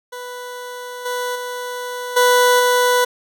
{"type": "tone with level steps", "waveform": "20% pulse", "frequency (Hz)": 493.9, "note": "B4", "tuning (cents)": 0, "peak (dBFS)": [-24, -16, -20, -6, -8], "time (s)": [0.12, 3.05], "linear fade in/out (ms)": 10, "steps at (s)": [1.05, 1.35, 2.16, 2.59], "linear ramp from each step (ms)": 10, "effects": []}